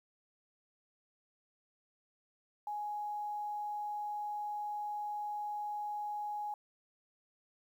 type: tone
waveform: sine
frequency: 834 Hz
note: G#5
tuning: 7 cents sharp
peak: -36 dBFS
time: 2.67-6.54 s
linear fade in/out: 2 ms
effects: 11-bit